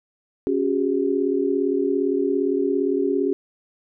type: chord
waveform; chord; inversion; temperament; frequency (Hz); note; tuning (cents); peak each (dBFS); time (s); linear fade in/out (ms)
sine; C# suspended fourth; none; equal with one note detuned; 277.2 / 370 / 407.5; C#4 / F#4 / G#4; 0 / 0 / -33; -23; 0.47-3.33; 0
effects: none